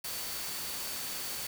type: tone in noise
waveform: sine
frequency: 4515 Hz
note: C#8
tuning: 31 cents sharp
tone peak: -45 dBFS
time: 0.04-1.47 s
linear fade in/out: 5 ms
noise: white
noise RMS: -38 dBFS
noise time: 0.04-1.47 s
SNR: -10 dB
effects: none